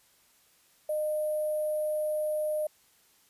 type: tone with sample-and-hold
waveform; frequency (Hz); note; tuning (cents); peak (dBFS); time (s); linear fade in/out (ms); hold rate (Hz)
sine; 611; D#5; -32; -27; 0.89-2.67; 5; 11025
effects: white hiss -64 dBFS RMS until 3.29 s + resampled to 32000 Hz